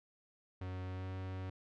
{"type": "tone with pitch glide", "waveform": "45% pulse", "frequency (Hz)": [92.5, 93.79], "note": ["F#2", "F#2"], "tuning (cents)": [0, 24], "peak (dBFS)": -40, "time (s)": [0.61, 1.5], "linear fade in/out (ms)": 5, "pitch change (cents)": 24, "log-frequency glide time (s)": [0.88, 1.1], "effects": ["low-pass 3000 Hz 12 dB/octave"]}